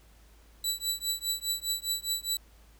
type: tone with tremolo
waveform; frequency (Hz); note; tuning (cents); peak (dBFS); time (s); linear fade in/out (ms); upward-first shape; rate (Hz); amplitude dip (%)
20% pulse; 3951; B7; 0; -20; 0.64-2.37; 2; triangle; 4.9; 100
effects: added 54 Hz sine -55 dBFS peak until 2.79 s + pink hiss -62 dBFS RMS until 2.79 s